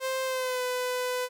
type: tone with pitch glide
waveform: sawtooth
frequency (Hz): 524 to 500.6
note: C5 to B4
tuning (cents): +2 to +23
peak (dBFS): -24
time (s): 0-1.29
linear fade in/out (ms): 50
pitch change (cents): -79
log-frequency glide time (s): 0.24-0.62
effects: none